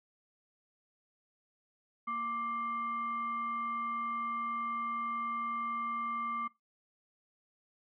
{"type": "tone with frequency modulation", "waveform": "sine", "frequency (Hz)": 1174.7, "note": "D6", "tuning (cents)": 0, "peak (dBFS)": -33, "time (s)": [2.07, 6.48], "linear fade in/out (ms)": 10, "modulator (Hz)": 942, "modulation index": 0.47, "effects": ["noise-tail reverb RT60 0.2 s tail -20 dB re dry"]}